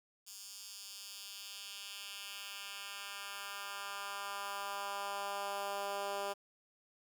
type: tone with high-pass filter sweep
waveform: 10% pulse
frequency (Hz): 200.1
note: G3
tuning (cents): +36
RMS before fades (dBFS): -43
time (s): 0.26-6.34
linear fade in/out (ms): 20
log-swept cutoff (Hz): 5900 to 500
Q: 1.3
effects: 10-bit